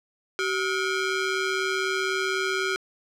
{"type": "ring-modulated tone", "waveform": "sawtooth", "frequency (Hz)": 908, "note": "A#5", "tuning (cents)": -46, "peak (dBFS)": -17, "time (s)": [0.39, 2.76], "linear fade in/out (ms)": 0, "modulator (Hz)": 526, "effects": ["low-pass 6000 Hz 12 dB/octave", "9-bit"]}